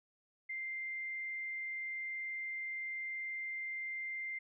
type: tone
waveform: sine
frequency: 2093 Hz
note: C7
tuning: in tune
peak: -38 dBFS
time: 0.49-4.39 s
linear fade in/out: 10 ms
effects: none